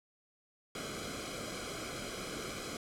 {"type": "noise with comb filter", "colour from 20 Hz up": "pink", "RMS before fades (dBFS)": -41, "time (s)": [0.75, 2.77], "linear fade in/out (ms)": 2, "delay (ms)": 1.1, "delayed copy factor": -0.8, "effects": ["low-pass 9000 Hz 12 dB/octave"]}